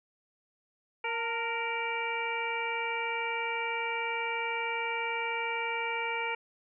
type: harmonic tone with a mistuned harmonic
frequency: 466.2 Hz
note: A#4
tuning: in tune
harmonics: 1 / 2 / 3 / 4 / 5 / 6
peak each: -38 / -35 / -40 / -42 / -34 / -42 dBFS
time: 1.04-6.35 s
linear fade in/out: 5 ms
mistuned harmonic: 2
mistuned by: -45 cents
effects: none